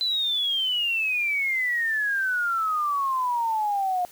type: exponential sweep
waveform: sine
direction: down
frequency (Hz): 4047 to 709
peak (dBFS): -22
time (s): 0.01-4.05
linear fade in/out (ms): 0
effects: white hiss -50 dBFS RMS until 4.11 s